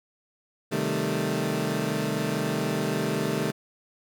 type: chord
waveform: 20% pulse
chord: A half-diminished seventh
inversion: first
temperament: equal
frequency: 130.81 / 155.56 / 196 / 220 Hz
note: C3 / Eb3 / G3 / A3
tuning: 0 / 0 / 0 / 0 cents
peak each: -28 / -25 / -27 / -25 dBFS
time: 0.71-3.52 s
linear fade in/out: 20 ms
effects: none